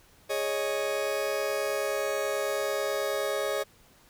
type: chord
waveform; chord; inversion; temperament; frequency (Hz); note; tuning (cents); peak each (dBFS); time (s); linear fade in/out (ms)
40% pulse; Ab suspended fourth; none; just; 415.3 / 553.7 / 623; Ab4 / Db5 / Eb5; 0 / -2 / +2; -32 / -30 / -32; 0.29-3.64; 20
effects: pink hiss -59 dBFS RMS until 4.09 s